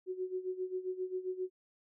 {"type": "tone with tremolo", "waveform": "sine", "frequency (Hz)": 370, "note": "F#4", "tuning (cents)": 0, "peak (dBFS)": -32, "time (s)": [0.06, 1.5], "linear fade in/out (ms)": 50, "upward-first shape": "sine", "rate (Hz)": 7.5, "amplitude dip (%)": 80, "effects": []}